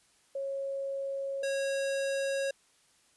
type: tone pair in turn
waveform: sine / square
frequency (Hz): 548 / 548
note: C#5 / C#5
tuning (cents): -20 / -20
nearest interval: unison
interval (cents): 0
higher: neither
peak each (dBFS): -32 / -30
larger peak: second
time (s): 0.35-1.43 / 1.43-2.51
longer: neither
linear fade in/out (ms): 5
effects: white hiss -66 dBFS RMS until 3.16 s + resampled to 24000 Hz